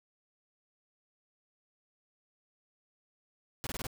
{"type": "noise bursts", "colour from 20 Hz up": "pink", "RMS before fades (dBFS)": -38, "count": 5, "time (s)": [3.64, 3.868], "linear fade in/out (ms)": 0, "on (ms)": 28, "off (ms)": 22, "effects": []}